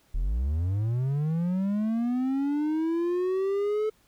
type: linear sweep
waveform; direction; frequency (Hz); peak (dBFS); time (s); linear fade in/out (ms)
triangle; up; 34.84 to 435.7; -22; 0.14-3.9; 10
effects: pink hiss -64 dBFS RMS until 4.07 s